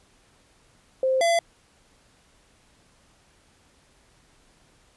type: tone pair in turn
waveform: sine / square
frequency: 523.3 / 677.2 Hz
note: C5 / E5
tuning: 0 / +46 cents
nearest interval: major third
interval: 446 cents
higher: second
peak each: -19 dBFS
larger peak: neither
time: 1.03-1.21 / 1.21-1.39 s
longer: neither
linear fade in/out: 2 ms
effects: pink hiss -60 dBFS RMS until 4.96 s + resampled to 24000 Hz